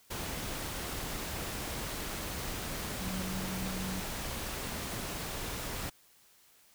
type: tone in noise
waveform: sine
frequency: 187.4 Hz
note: F#3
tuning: 22 cents sharp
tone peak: -37 dBFS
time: 3-4.01 s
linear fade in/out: 10 ms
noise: pink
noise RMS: -38 dBFS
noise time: 0.1-5.9 s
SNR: -2 dB
effects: white hiss -63 dBFS RMS until 6.74 s